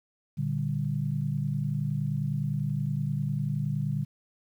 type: chord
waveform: sine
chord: G minor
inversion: first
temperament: equal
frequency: 116.54 / 146.83 / 196 Hz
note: Bb2 / D3 / G3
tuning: 0 / 0 / 0 cents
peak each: -33 / -28 / -34 dBFS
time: 0.37-4.05 s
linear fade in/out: 20 ms
effects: 10-bit